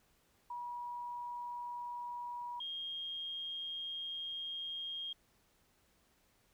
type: tone pair in turn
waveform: sine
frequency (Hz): 965 / 3234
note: B5 / G#7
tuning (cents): -40 / -47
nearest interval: octave + major sixth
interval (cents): 2093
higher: second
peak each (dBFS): -40 / -39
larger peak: second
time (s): 0.5-2.6 / 2.6-5.13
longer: second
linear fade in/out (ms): 5
effects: pink hiss -72 dBFS RMS until 6.53 s